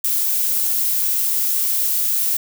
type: noise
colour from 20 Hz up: violet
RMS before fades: -19 dBFS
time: 0.04-2.37 s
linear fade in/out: 5 ms
effects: none